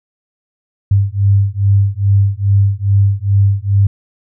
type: beating tone pair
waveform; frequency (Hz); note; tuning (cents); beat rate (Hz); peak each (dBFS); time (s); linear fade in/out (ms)
sine; 98.4 / 100.8; G2 / G2; +7 / +49; 2.4; -12; 0.91-3.87; 5
effects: none